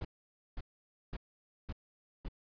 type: noise bursts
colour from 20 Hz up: brown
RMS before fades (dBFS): -39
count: 5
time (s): 0.01-2.285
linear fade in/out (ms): 5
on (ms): 39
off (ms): 520
effects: resampled to 11025 Hz